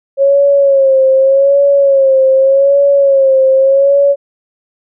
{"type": "tone with vibrato", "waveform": "sine", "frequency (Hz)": 546, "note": "C#5", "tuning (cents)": -26, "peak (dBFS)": -5, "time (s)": [0.17, 4.16], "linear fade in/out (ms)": 50, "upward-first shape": "sine", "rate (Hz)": 0.84, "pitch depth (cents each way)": 55, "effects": []}